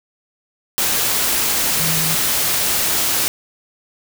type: tone in noise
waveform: sine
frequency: 160.6 Hz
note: E3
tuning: 45 cents flat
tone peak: -24 dBFS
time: 1.8-2.15 s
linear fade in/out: 0 ms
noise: white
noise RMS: -18 dBFS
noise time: 0.78-3.28 s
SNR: -9 dB
effects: none